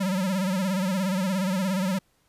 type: tone with vibrato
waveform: square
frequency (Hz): 189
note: F#3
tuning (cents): +37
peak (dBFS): -24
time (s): 0-1.99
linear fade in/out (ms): 10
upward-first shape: sine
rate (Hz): 17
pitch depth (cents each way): 94
effects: pink hiss -67 dBFS RMS until 2.28 s + resampled to 32000 Hz